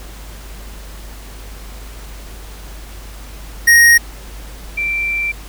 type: tone pair in turn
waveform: square / sine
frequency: 1872 / 2348 Hz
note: A#6 / D7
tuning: +7 / -1 cents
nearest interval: major third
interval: 392 cents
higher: second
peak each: -6 / -16 dBFS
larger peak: first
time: 3.67-3.98 / 4.77-5.32 s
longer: second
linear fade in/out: 10 ms
effects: added 50 Hz sine -31 dBFS peak until 5.48 s + pink hiss -38 dBFS RMS until 5.48 s